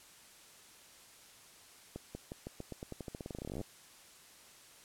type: accelerating click train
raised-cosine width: 2 ms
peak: -28 dBFS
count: 28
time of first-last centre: 1.96-3.613 s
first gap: 190 ms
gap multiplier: 0.89
effects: white hiss -58 dBFS RMS until 4.84 s + low-pass 11000 Hz 12 dB/octave